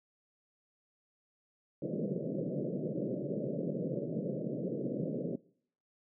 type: band-pass noise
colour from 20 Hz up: pink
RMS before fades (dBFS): -36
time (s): 1.82-5.36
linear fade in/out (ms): 5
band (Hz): 130 to 600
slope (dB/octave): 96
effects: noise-tail reverb RT60 0.6 s tail -22 dB re dry